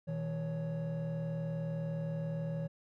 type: tone cluster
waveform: triangle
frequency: 121.6 / 161 / 556 Hz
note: B2 / E3 / C#5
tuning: -26 / -41 / +5 cents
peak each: -40 / -32 / -39 dBFS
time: 0.07-2.68 s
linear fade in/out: 20 ms
effects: tanh soft clip ceiling -29 dBFS